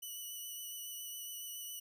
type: tone with vibrato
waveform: 5% pulse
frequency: 2960 Hz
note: F#7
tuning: in tune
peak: -35 dBFS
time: 0.02-1.8 s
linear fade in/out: 10 ms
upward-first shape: sine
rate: 7.2 Hz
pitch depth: 16 cents each way
effects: none